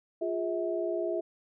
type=tone cluster; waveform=sine; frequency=349.9 / 409.9 / 648 Hz; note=F4 / G#4 / E5; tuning=+3 / -23 / -30 cents; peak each=-32 / -35 / -32 dBFS; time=0.21-1.21 s; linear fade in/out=10 ms; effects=none